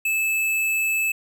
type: tone with hard clipping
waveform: sine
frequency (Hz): 2615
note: E7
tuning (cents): -15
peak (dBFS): -21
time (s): 0.05-1.12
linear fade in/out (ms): 5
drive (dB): 16
effects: none